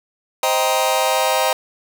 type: chord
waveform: sawtooth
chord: C minor seventh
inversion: none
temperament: just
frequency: 523.3 / 627.9 / 784.9 / 941.9 Hz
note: C5 / Eb5 / G5 / Bb5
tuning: 0 / +16 / +2 / +18 cents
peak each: -17 dBFS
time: 0.43-1.53 s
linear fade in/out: 2 ms
effects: none